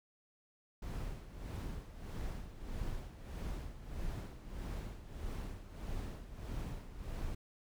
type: noise with tremolo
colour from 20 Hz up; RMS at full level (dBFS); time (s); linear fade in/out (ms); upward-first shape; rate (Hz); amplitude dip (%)
brown; -40; 0.82-7.35; 5; sine; 1.6; 70
effects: none